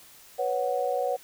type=chord; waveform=sine; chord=B suspended second; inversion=none; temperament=equal; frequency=493.9 / 554.4 / 740 Hz; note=B4 / C#5 / F#5; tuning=0 / 0 / 0 cents; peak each=-29 dBFS; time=0.38-1.17 s; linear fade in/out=20 ms; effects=white hiss -52 dBFS RMS until 1.23 s